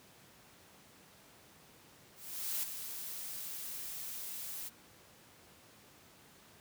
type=noise with ADSR envelope; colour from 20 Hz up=blue; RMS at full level=-35 dBFS; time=2.15-4.7 s; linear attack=480 ms; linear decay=11 ms; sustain=-8 dB; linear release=28 ms; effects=pink hiss -60 dBFS RMS until 6.6 s + high-pass 100 Hz 12 dB/octave